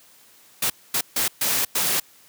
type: noise bursts at uneven times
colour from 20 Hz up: white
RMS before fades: -22 dBFS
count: 5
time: 0.62-0.7 / 0.94-1.01 / 1.16-1.28 / 1.41-1.65 / 1.75-2 s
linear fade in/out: 5 ms
effects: white hiss -53 dBFS RMS until 2.28 s + high-pass 100 Hz 12 dB/octave